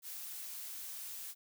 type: noise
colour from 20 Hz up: blue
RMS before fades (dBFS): -45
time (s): 0.02-1.35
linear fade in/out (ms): 50
effects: none